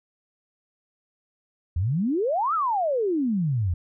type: exponential two-way sweep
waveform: sine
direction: up then down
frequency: 77.78 to 1367 to 80.9 Hz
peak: -21 dBFS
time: 1.76-3.74 s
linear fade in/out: 5 ms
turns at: 2.54 s
effects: none